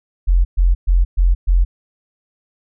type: tone bursts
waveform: sine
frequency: 43.65 Hz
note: F1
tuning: in tune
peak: -9 dBFS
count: 5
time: 0.27-1.65 s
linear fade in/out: 20 ms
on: 180 ms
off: 120 ms
effects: none